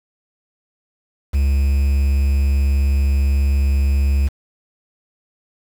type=tone with quantisation; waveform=triangle; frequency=69.3 Hz; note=C#2; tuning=in tune; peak=-11 dBFS; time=1.33-4.29 s; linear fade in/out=20 ms; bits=6; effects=none